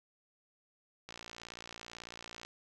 click train, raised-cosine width 0.2 ms, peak -28 dBFS, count 80, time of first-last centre 1.09-2.45 s, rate 58.1 Hz, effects none

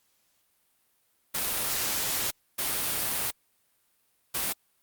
white noise bursts at uneven times, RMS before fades -29 dBFS, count 3, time 1.34-2.31 / 2.58-3.31 / 4.34-4.53 s, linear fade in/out 10 ms, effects white hiss -70 dBFS RMS until 4.82 s + Opus 48 kbps

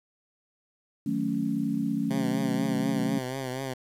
sine chord, D# half-diminished seventh, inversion none, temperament equal, 155.56 / 185 / 220 / 277.2 Hz, D#3 / F#3 / A3 / C#4, 0 / 0 / 0 / 0 cents, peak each -35 / -33 / -29 / -29 dBFS, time 1.06-3.19 s, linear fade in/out 5 ms
10% pulse tone with vibrato, 130.81 Hz, C3, in tune, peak -23 dBFS, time 2.1-3.74 s, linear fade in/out 10 ms, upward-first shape triangle, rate 4.1 Hz, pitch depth 76 cents each way
effects resampled to 32000 Hz + 9-bit

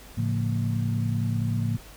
sine tone cluster, 110.2 / 140.5 / 174.1 / 229.3 Hz, A2 / C#3 / F3 / A#3, +3 / +24 / -5 / -28 cents, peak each -25 / -31 / -33 / -31 dBFS, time 0.17-1.77 s, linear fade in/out 10 ms, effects added 50 Hz sine -48 dBFS peak until 1.96 s + pink hiss -48 dBFS RMS until 1.96 s

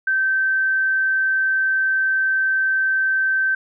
sine tone, 1550 Hz, G6, 20 cents flat, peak -16 dBFS, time 0.07-3.55 s, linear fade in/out 5 ms, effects none

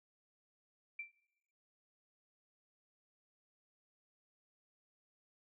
sine tone with exponential decay, 2349 Hz, D7, in tune, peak -38 dBFS, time 0.99-1.12 s, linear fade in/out 5 ms, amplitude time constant 28 ms, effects noise-tail reverb RT60 0.9 s tail -19 dB re dry

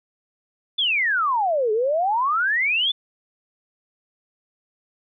sine exponential two-way sweep, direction down then up, 3550 to 416.7 to 3550 Hz, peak -18 dBFS, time 0.78-2.92 s, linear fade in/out 10 ms, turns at 1.72 s, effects none

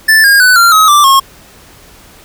square tone with pitch steps, 1760 / 1623.3 / 1497.2 / 1380.9 / 1273.6 / 1174.7 / 1083.4 Hz, A6 / G#6 / F#6 / F6 / D#6 / D6 / C#6, 0 / -40 / +20 / -20 / +40 / 0 / -40 cents, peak -4 dBFS, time 0.08-1.2 s, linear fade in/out 10 ms, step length 160 ms, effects pink hiss -39 dBFS RMS until 2.24 s

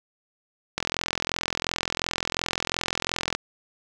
click train, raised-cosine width 0.2 ms, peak -7 dBFS, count 111, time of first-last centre 0.78-3.35 s, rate 42.8 Hz, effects none

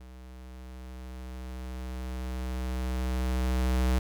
square tone with level ramp, 63.3 Hz, B1, 43 cents sharp, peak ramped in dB -46 to -23 dBFS, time 0-3.99 s, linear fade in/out 5 ms, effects none

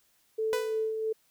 sine tone with tremolo, 440 Hz, A4, in tune, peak -26 dBFS, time 0.38-1.13 s, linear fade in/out 10 ms, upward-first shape sine, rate 3 Hz, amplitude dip 40%
sawtooth tone with exponential decay, 496.8 Hz, B4, 10 cents sharp, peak -23 dBFS, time 0.53-0.92 s, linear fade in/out 0 ms, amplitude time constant 84 ms
effects white hiss -68 dBFS RMS until 1.3 s

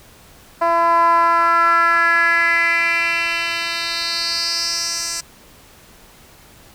10% pulse tone with band-pass filter sweep, 336.9 Hz, E4, 38 cents sharp, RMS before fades -17 dBFS, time 0.61-5.21 s, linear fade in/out 10 ms, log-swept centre 820 to 6800 Hz, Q 4, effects pink hiss -46 dBFS RMS until 6.74 s

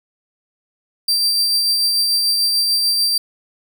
40% pulse tone with tremolo, 4699 Hz, D8, in tune, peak -12 dBFS, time 1.08-3.18 s, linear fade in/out 5 ms, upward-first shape triangle, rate 6.8 Hz, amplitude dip 30%, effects none

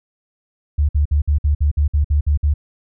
sine tone bursts, 73.42 Hz, D2, in tune, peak -12 dBFS, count 11, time 0.78-2.54 s, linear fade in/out 10 ms, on 110 ms, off 55 ms, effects none

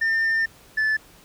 sine tone pair in turn, 1803 / 1743.6 Hz, A6 / A6, +42 / -16 cents, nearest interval minor second, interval 58 cents, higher first, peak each -16 dBFS, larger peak neither, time 0.01-0.46 / 0.77-0.97 s, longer first, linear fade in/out 10 ms, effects tanh soft clip ceiling -18 dBFS + pink hiss -51 dBFS RMS until 1.24 s

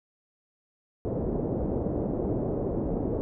white low-pass noise, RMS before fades -29 dBFS, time 1.05-3.21 s, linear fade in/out 0 ms, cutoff 510 Hz, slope 24 dB/octave, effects none

